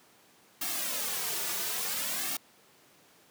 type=noise with flanger; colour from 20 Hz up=white; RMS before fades=-33 dBFS; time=0.61-2.37 s; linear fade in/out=5 ms; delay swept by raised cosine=2 to 3.8 ms; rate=0.57 Hz; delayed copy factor=-0.9; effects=pink hiss -60 dBFS RMS until 3.3 s + high-pass 200 Hz 12 dB/octave